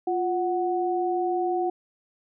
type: tone pair together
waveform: sine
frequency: 351.3 / 740 Hz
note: F4 / F#5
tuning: +10 / 0 cents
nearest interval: octave + minor second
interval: 1290 cents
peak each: -25 / -26 dBFS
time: 0.07-1.7 s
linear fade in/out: 5 ms
effects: none